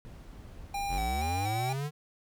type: noise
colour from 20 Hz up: brown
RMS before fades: -46 dBFS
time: 0.05-1.03 s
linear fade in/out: 0 ms
type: tone with vibrato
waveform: square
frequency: 783 Hz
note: G5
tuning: 2 cents flat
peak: -32 dBFS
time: 0.74-1.73 s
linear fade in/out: 5 ms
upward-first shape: square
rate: 2.1 Hz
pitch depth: 40 cents each way
type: linear sweep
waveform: square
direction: up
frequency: 38.89 to 152.4 Hz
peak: -32 dBFS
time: 0.88-1.91 s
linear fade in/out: 50 ms
effects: none